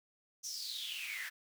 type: noise with high-pass filter sweep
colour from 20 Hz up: pink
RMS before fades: -42 dBFS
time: 0.43-1.3 s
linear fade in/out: 20 ms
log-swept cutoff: 6100 to 1700 Hz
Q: 9.6
effects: none